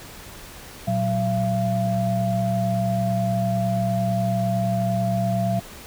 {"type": "tone cluster", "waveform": "sine", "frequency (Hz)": [118, 186.9, 680], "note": ["A#2", "F#3", "F5"], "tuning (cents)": [22, 18, -46], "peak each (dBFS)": -24, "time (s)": [0.87, 5.6], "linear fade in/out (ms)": 10, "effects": ["pink hiss -41 dBFS RMS until 5.86 s"]}